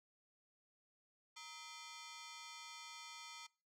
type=ring-modulated tone; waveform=10% pulse; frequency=1108 Hz; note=C#6; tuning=1 cent flat; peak=-39 dBFS; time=1.36-3.47 s; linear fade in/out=10 ms; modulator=172 Hz; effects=noise-tail reverb RT60 0.4 s tail -25 dB re dry + low-pass 9000 Hz 12 dB/octave